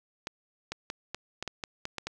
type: clicks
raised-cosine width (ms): 0.2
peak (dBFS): -17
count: 10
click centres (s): 0.271 / 0.72 / 0.901 / 1.146 / 1.426 / 1.477 / 1.638 / 1.854 / 1.983 / 2.07
effects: none